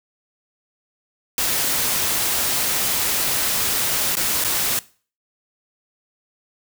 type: noise with dropouts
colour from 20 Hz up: white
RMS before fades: -21 dBFS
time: 1.38-4.79 s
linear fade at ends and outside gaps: 1 ms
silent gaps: 4.154-4.169 / 4.44-4.446 s
effects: noise-tail reverb RT60 0.4 s tail -20 dB re dry